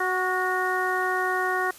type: harmonic tone with a mistuned harmonic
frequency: 370.3 Hz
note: F#4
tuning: 1 cent sharp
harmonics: 1 / 2 / 3 / 4 / 5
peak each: -29 / -29 / -29 / -29 / -29 dBFS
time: 0-1.71 s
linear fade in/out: 5 ms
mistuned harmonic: 4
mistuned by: -32 cents
effects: white hiss -47 dBFS RMS until 1.78 s + resampled to 32000 Hz